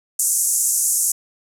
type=band-pass noise; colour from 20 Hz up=pink; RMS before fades=-19 dBFS; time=0.19-1.12 s; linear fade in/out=5 ms; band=6500 to 12000 Hz; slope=48 dB/octave; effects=none